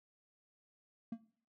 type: tone with exponential decay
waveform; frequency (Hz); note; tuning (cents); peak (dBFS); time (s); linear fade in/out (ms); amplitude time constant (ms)
triangle; 229; A#3; -31; -33; 1.12-1.23; 5; 22
effects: noise-tail reverb RT60 0.5 s tail -17 dB re dry